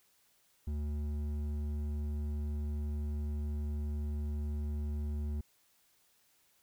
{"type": "tone with hard clipping", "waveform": "sine", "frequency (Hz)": 74, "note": "D2", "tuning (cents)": 14, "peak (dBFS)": -35, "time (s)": [0.67, 5.41], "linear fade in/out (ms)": 5, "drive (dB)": 8, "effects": ["white hiss -70 dBFS RMS until 6.62 s"]}